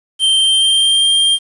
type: tone with pitch glide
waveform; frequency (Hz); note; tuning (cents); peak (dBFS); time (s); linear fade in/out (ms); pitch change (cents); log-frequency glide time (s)
square; 3136 to 3191; G7 to G7; 0 to +30; -10; 0.19-1.39; 50; +30; 0.37-1.1
effects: resampled to 24000 Hz + 7-bit